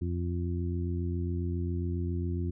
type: harmonic tone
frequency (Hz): 87.31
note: F2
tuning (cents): 0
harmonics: 1 / 2 / 3 / 4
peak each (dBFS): -30 / -37 / -39 / -39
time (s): 0.01-2.51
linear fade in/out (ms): 10
effects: none